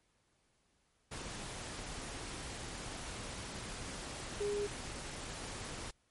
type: tone in noise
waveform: sine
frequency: 409.7 Hz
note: G#4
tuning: 24 cents flat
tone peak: -33 dBFS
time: 4.4-4.67 s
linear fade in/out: 10 ms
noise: pink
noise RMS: -44 dBFS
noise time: 1.11-5.91 s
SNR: +8 dB
effects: pink hiss -75 dBFS RMS until 6.1 s + MP3 48 kbps